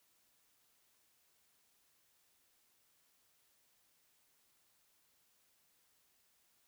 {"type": "silence", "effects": ["white hiss -74 dBFS RMS until 6.67 s"]}